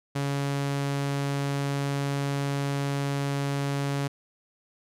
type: tone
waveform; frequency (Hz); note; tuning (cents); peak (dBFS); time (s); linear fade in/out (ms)
sawtooth; 140.4; C#3; +22; -22; 0.15-4.08; 10
effects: low-pass 11000 Hz 12 dB/octave